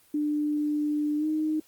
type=tone with pitch glide; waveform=sine; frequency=297.8 to 309.9 Hz; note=D4 to D#4; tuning=+24 to -7 cents; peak=-24 dBFS; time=0.14-1.6 s; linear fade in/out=5 ms; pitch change=+69 cents; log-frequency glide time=1.17-1.26 s; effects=white hiss -60 dBFS RMS until 1.67 s + Opus 24 kbps